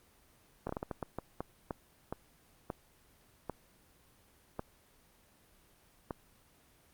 slowing click train, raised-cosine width 1 ms, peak -22 dBFS, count 15, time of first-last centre 0.67-6.108 s, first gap 23 ms, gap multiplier 1.38, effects pink hiss -65 dBFS RMS until 6.93 s + Opus 24 kbps

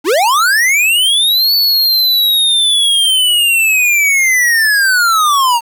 square linear two-way sweep, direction up then down, 265.7 to 4493 to 905 Hz, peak -9 dBFS, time 0.04-5.61 s, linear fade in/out 50 ms, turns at 1.54 s, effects 7-bit

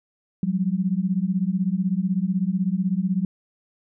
sine beating tone pair, 178.9 / 194.9 Hz, F3 / G3, +42 / -10 cents, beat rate 16 Hz, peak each -23 dBFS, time 0.43-3.25 s, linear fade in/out 2 ms, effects none

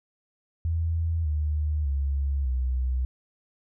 sine tone with pitch steps, 82.41 / 75.57 / 69.3 / 63.55 Hz, E2 / D#2 / C#2 / C2, 0 / -50 / 0 / -50 cents, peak -23 dBFS, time 0.65-3.05 s, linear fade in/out 0 ms, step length 600 ms, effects none

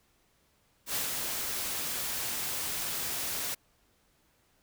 white noise with ADSR envelope, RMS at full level -31 dBFS, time 0.86-3.55 s, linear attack 83 ms, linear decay 140 ms, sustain -3 dB, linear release 12 ms, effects pink hiss -69 dBFS RMS until 4.62 s

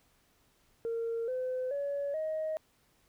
sine tone with pitch steps, 459.9 / 510.3 / 566.2 / 628.2 Hz, A#4 / C5 / C#5 / D#5, -23 / -43 / +37 / +16 cents, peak -30 dBFS, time 0.85-2.57 s, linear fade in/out 0 ms, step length 430 ms, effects tanh soft clip ceiling -28 dBFS + pink hiss -69 dBFS RMS until 3.08 s

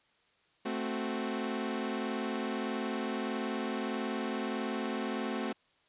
sawtooth chord, F# diminished, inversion first, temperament equal, 220 / 261.6 / 370 Hz, A3 / C4 / F#4, 0 / 0 / 0 cents, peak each -32 / -33 / -35 dBFS, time 0.65-5.53 s, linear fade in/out 10 ms, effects white hiss -69 dBFS RMS until 5.88 s + resampled to 8000 Hz

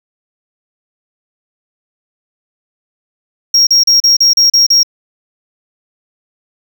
triangle tone bursts, 5588 Hz, F8, in tune, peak -4 dBFS, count 8, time 3.54-4.832 s, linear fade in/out 5 ms, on 130 ms, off 36 ms, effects none

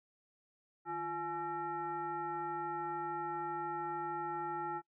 sine tone with frequency modulation, 848 Hz, G#5, 36 cents sharp, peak -36 dBFS, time 0.85-4.82 s, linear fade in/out 50 ms, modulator 501 Hz, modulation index 1.1, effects noise-tail reverb RT60 0.1 s tail -22 dB re dry

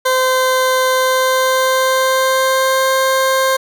20% pulse tone with pitch glide, 516 to 528.1 Hz, C5 to C5, -24 to +16 cents, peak -7 dBFS, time 0.05-3.57 s, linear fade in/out 10 ms, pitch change +40 cents, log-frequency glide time 0.9-2.92 s, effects none

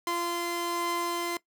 sawtooth tone pair together, 345 / 1033.8 Hz, F4 / C6, -21 / -21 cents, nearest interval octave + perfect fifth, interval 1900 cents, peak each -28 dBFS, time 0.07-1.37 s, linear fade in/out 2 ms, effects noise-tail reverb RT60 0.1 s tail -19 dB re dry

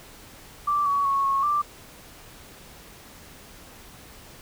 sine tone with pitch steps, 1170 / 1127 / 1104 / 1096 / 1178 Hz, D6 / C#6 / C#6 / C#6 / D6, -7 / +28 / -7 / -20 / +5 cents, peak -20 dBFS, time 0.67-1.62 s, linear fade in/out 10 ms, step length 190 ms, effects pink hiss -47 dBFS RMS until 4.41 s

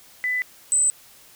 sine tone pair in turn, 1998 / 8062 Hz, B6 / B8, +20 / +35 cents, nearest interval 2 octaves, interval 2415 cents, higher second, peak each -21 / -16 dBFS, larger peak second, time 0.24-0.42 / 0.72-0.9 s, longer neither, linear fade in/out 0 ms, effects white hiss -50 dBFS RMS until 1.35 s

